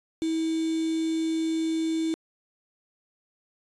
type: tone with quantisation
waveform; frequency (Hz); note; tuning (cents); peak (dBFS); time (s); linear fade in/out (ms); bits
sine; 322.8; E4; -36; -24; 0.22-2.14; 0; 6
effects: resampled to 22050 Hz